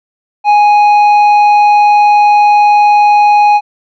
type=tone with tanh clipping; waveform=triangle; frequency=830.6 Hz; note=G#5; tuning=in tune; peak=-5 dBFS; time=0.44-3.61 s; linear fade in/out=50 ms; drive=11 dB; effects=none